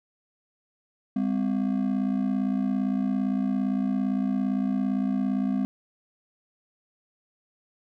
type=ring-modulated tone; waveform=triangle; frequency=229.1 Hz; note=A#3; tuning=30 cents flat; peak=-18 dBFS; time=1.16-5.65 s; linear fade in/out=0 ms; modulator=28.8 Hz; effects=none